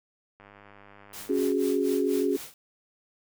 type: click train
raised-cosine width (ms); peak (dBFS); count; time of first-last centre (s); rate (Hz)
0.5; -35; 114; 0.4-1.519; 101
type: noise with tremolo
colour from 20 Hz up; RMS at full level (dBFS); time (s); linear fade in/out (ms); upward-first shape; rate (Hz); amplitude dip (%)
white; -40; 1.13-2.54; 2; sine; 4.1; 85
type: chord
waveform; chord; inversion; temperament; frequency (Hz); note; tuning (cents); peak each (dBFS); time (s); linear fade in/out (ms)
sine; C# suspended fourth; none; just; 277.2 / 369.6 / 415.8; C#4 / F#4 / G#4; 0 / -2 / +2; -27; 1.29-2.37; 10
effects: none